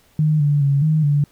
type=tone with pitch steps; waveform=sine; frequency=153.6 / 145.5 / 140 / 155.8 / 144.9 Hz; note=D#3 / D3 / C#3 / D#3 / D3; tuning=-22 / -16 / +18 / +3 / -23 cents; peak=-13 dBFS; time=0.19-1.24 s; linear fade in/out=2 ms; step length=210 ms; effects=pink hiss -56 dBFS RMS until 1.31 s